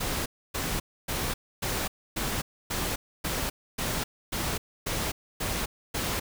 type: noise bursts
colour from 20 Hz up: pink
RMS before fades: -30 dBFS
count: 12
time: 0-6.2 s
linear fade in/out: 10 ms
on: 260 ms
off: 280 ms
effects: none